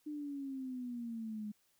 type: exponential sweep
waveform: sine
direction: down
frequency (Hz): 303 to 207.7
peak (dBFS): -39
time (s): 0.06-1.52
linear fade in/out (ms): 10
effects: white hiss -74 dBFS RMS until 1.79 s